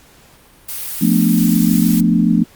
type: noise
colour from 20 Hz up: blue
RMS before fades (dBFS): -25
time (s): 0.68-2.01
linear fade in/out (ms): 10
type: chord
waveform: sine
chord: B half-diminished seventh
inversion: second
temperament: equal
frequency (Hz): 174.61 / 220 / 246.9 / 293.7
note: F3 / A3 / B3 / D4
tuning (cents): 0 / 0 / 0 / 0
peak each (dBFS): -15 / -14 / -17 / -19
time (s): 1.01-2.44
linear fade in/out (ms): 10
effects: pink hiss -47 dBFS RMS until 2.55 s + Opus 48 kbps